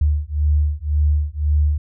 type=beating tone pair; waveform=sine; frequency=73.6 / 75.5 Hz; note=D2 / D2; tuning=+4 / +48 cents; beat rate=1.9 Hz; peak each=-18 dBFS; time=0.01-1.78 s; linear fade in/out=5 ms; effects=none